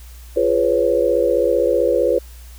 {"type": "chord", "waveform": "sine", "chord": "C# dominant seventh", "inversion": "first", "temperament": "just", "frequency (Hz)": [346.5, 415.8, 498.9, 554.4], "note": ["E#4", "G#4", "B4", "C#5"], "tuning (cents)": [-14, 2, 17, 0], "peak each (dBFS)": [-21, -21, -17, -19], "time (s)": [0.36, 2.19], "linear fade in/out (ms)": 10, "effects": ["added 60 Hz sine -36 dBFS peak until 2.58 s", "white hiss -47 dBFS RMS until 2.58 s"]}